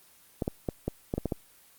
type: clicks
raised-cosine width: 2 ms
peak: -15 dBFS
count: 8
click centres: 0.422 / 0.479 / 0.688 / 0.88 / 1.139 / 1.18 / 1.257 / 1.322 s
effects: white hiss -58 dBFS RMS until 1.78 s + Opus 24 kbps